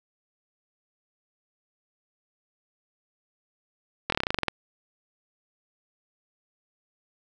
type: slowing click train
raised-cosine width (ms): 0.3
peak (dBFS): -8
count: 12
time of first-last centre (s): 4.1-4.483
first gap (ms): 23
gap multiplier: 1.08
effects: none